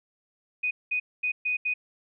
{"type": "tone bursts at uneven times", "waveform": "sine", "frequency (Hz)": 2489, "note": "D#7", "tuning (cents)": 0, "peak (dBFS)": -24, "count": 5, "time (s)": [[0.63, 0.71], [0.91, 1], [1.23, 1.32], [1.45, 1.57], [1.65, 1.74]], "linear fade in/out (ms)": 10, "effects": []}